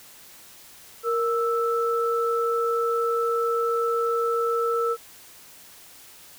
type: tone pair together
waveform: sine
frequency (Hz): 466.2 / 1318.5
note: A#4 / E6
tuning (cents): 0 / 0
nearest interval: octave + tritone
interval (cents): 1800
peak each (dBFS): -23 / -25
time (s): 1.03-4.97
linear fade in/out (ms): 50
effects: white hiss -48 dBFS RMS until 6.38 s